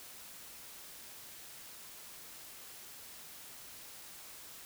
silence, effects white hiss -51 dBFS RMS until 4.65 s

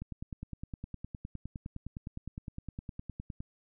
click train, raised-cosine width 5 ms, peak -27 dBFS, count 34, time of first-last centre 0.02-3.405 s, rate 9.75 Hz, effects none

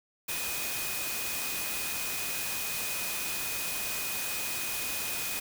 sine tone in noise, 2492 Hz, D#7, 2 cents sharp, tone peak -39 dBFS, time 0.28-5.4 s, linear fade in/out 10 ms, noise white, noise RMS -34 dBFS, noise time 0.28-5.4 s, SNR -8 dB, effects none

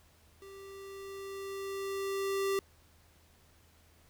square tone with level ramp, 391.7 Hz, G4, 1 cent flat, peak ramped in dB -49 to -29 dBFS, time 0.42-2.59 s, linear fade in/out 0 ms, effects added 80 Hz sine -64 dBFS peak until 4.09 s + pink hiss -65 dBFS RMS until 4.09 s

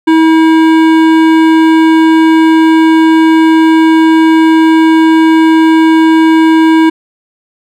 sine tone with hard clipping, 321.5 Hz, E4, 43 cents flat, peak -5 dBFS, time 0.07-6.9 s, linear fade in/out 10 ms, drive 15 dB, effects none

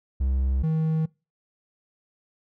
triangle tone pair in turn, 66 / 158.75 Hz, C2 / D#3, +16 / +35 cents, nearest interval octave + minor third, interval 1519 cents, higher second, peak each -19 dBFS, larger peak neither, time 0.2-0.63 / 0.63-1.06 s, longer neither, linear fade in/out 10 ms, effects noise-tail reverb RT60 0.3 s tail -25 dB re dry

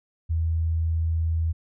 sine tone, 81.6 Hz, E2, 17 cents flat, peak -21 dBFS, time 0.29-1.53 s, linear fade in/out 20 ms, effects none

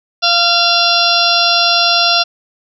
harmonic tone, 690 Hz, F5, 21 cents flat, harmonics 1 / 2 / 4 / 5 / 6 / 7 / 8, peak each -17 / -17 / -17 / -17 / -17 / -17 / -17 dBFS, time 0.22-2.24 s, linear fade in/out 20 ms, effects none

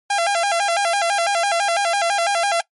sawtooth tone with vibrato, 740 Hz, F#5, in tune, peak -13 dBFS, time 0.1-2.61 s, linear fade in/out 5 ms, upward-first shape square, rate 6 Hz, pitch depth 150 cents each way, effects noise-tail reverb RT60 0.1 s tail -21 dB re dry + MP3 48 kbps

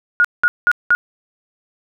sine tone bursts, 1439 Hz, F#6, 49 cents flat, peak -9 dBFS, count 4, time 0.2-0.95 s, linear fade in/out 0 ms, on 45 ms, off 190 ms, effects none

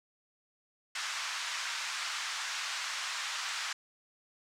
pink band-pass noise, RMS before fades -37 dBFS, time 0.95-3.73 s, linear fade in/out 5 ms, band 1100 to 7100 Hz, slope 24 dB/octave, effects none

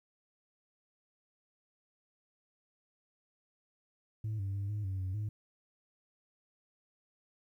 sine tone with pitch steps, 108.5 / 97.8 / 99.6 / 104.7 / 95.4 / 93.5 / 105.7 Hz, A2 / G2 / G2 / G#2 / G2 / F#2 / G#2, -24 / -4 / +28 / +15 / -47 / +19 / +31 cents, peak -31 dBFS, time 4.24-5.29 s, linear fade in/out 5 ms, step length 150 ms, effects tanh soft clip ceiling -32 dBFS + 12-bit

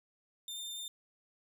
sawtooth tone, 3605 Hz, A7, 41 cents sharp, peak -37 dBFS, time 0.48-0.88 s, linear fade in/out 2 ms, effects none

